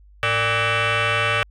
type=tone with frequency modulation; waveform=sine; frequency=588 Hz; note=D5; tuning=2 cents sharp; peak=-15 dBFS; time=0.23-1.43 s; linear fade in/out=0 ms; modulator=348 Hz; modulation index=7.1; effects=tanh soft clip ceiling -16 dBFS + added 50 Hz sine -46 dBFS peak until 1.5 s